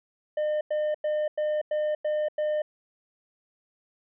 triangle tone bursts, 606 Hz, D#5, 46 cents flat, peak -22 dBFS, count 7, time 0.37-2.62 s, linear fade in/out 5 ms, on 240 ms, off 95 ms, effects resampled to 8000 Hz

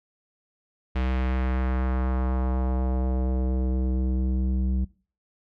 square tone with low-pass filter sweep, 64 Hz, C2, 38 cents flat, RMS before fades -25 dBFS, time 0.95-4.85 s, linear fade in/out 10 ms, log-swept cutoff 2800 to 200 Hz, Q 1.3, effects noise-tail reverb RT60 0.4 s tail -21 dB re dry

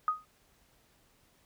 sine tone with exponential decay, 1248 Hz, D#6, 5 cents sharp, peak -22 dBFS, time 0.08-0.25 s, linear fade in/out 1 ms, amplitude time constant 36 ms, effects pink hiss -67 dBFS RMS until 1.45 s

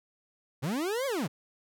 40% pulse linear two-way sweep, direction up then down, 116.54 to 568 to 116.54 Hz, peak -28 dBFS, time 0.62-1.28 s, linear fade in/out 20 ms, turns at 1.06 s, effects none

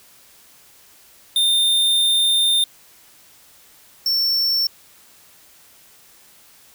square tone pair in turn, 3621 / 5425 Hz, A7 / E8, +49 / +49 cents, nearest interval perfect fifth, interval 700 cents, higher second, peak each -15 / -17 dBFS, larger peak first, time 1.36-2.64 / 4.06-4.67 s, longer first, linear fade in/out 2 ms, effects white hiss -50 dBFS RMS until 6.74 s

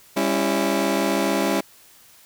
20% pulse chord, C# diminished, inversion second, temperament just, 199.57 / 277.2 / 332.6 Hz, G3 / C#4 / E4, +31 / 0 / +16 cents, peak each -19 dBFS, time 0.16-1.61 s, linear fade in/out 10 ms, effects white hiss -51 dBFS RMS until 2.25 s

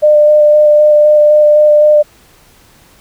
sine tone with vibrato, 600 Hz, D5, 37 cents sharp, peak -3 dBFS, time 0.02-2.03 s, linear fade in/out 20 ms, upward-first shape square, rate 3.9 Hz, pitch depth 9 cents each way, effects pink hiss -45 dBFS RMS until 3 s

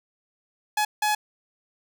sawtooth tone bursts at uneven times, 845 Hz, G#5, 30 cents sharp, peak -17 dBFS, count 2, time 0.77-0.85 / 1.02-1.15 s, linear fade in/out 5 ms, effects none

